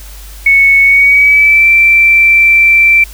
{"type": "tone with pitch glide", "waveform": "sine", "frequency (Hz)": [2212, 2342], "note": ["C#7", "D7"], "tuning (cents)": [-4, -5], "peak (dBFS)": -3, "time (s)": [0.46, 3.04], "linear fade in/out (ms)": 5, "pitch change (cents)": 99, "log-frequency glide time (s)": [0.82, 1.68], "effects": ["added 50 Hz sine -28 dBFS peak until 3.13 s", "white hiss -35 dBFS RMS until 3.13 s"]}